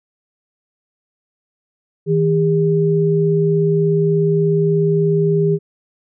sine tone pair together, 160.05 / 403.3 Hz, D#3 / G4, +49 / +49 cents, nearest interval octave + major third, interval 1600 cents, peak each -15 dBFS, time 2.06-5.59 s, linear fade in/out 50 ms, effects none

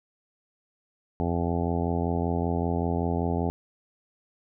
harmonic tone, 85.2 Hz, F2, 42 cents flat, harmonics 1 / 2 / 3 / 4 / 5 / 6 / 7 / 8 / 9 / 10, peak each -29 / -30 / -31 / -35 / -33 / -40 / -40 / -37 / -36 / -39 dBFS, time 1.2-3.5 s, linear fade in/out 0 ms, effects none

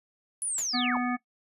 sine linear sweep, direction down, 10270 to 701 Hz, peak -28 dBFS, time 0.42-0.97 s, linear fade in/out 0 ms
white noise with exponential decay, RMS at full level -35 dBFS, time 0.58-0.75 s, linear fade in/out 2 ms, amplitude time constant 35 ms
harmonic tone, 246.9 Hz, B3, in tune, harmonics 1 / 3 / 5 / 7 / 9, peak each -28 / -33 / -35 / -36 / -38 dBFS, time 0.73-1.17 s, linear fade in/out 20 ms
effects noise-tail reverb RT60 0.1 s tail -18 dB re dry + resampled to 32000 Hz

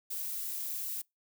violet noise with high-pass filter sweep, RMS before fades -37 dBFS, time 0.1-1.02 s, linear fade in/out 10 ms, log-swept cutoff 440 to 230 Hz, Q 5.4, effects noise-tail reverb RT60 0.2 s tail -26 dB re dry

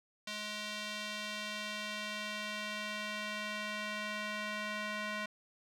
square tone with band-pass filter sweep, 210.8 Hz, G#3, 26 cents sharp, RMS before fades -40 dBFS, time 0.27-5.26 s, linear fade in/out 5 ms, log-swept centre 3600 to 2000 Hz, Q 1.1, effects 11-bit

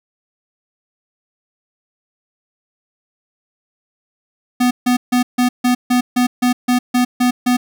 square tone bursts, 247.6 Hz, B3, 5 cents sharp, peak -12 dBFS, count 12, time 4.6-7.57 s, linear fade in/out 10 ms, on 110 ms, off 150 ms, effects none

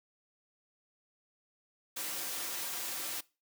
white noise with comb filter, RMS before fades -38 dBFS, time 1.96-3.21 s, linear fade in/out 10 ms, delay 4.7 ms, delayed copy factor -0.5, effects noise-tail reverb RT60 0.3 s tail -22 dB re dry + high-pass 200 Hz 12 dB/octave

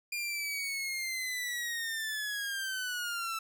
sawtooth linear sweep, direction down, 2412 to 1318.5 Hz, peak -30 dBFS, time 0.12-3.39 s, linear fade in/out 5 ms, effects none

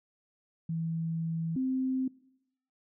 sine tone pair in turn, 163.8 / 260.6 Hz, E3 / C4, -11 / -7 cents, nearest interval minor sixth, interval 804 cents, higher second, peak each -30 / -27 dBFS, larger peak second, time 0.69-1.56 / 1.56-2.08 s, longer first, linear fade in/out 5 ms, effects noise-tail reverb RT60 0.8 s tail -22 dB re dry

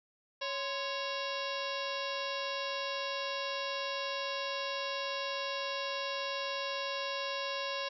harmonic tone with a mistuned harmonic, 554.4 Hz, C#5, in tune, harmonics 1 / 2 / 3 / 4 / 5 / 6 / 7 / 8 / 9 / 10, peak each -39 / -40 / -44 / -47 / -42 / -46 / -44 / -49 / -48 / -47 dBFS, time 0.41-7.89 s, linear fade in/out 10 ms, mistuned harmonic 2, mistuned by -110 cents, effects none

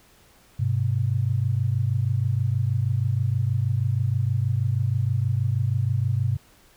sine tone pair together, 101.2 / 127.5 Hz, G#2 / C3, -44 / -44 cents, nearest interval major third, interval 400 cents, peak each -23 dBFS, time 0.59-6.37 s, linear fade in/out 10 ms, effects pink hiss -56 dBFS RMS until 6.76 s

